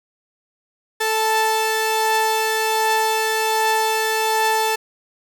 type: tone pair together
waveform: sawtooth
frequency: 440 / 878.7 Hz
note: A4 / A5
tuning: 0 / -3 cents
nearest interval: octave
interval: 1197 cents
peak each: -18 / -15 dBFS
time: 1-4.76 s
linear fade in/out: 10 ms
effects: none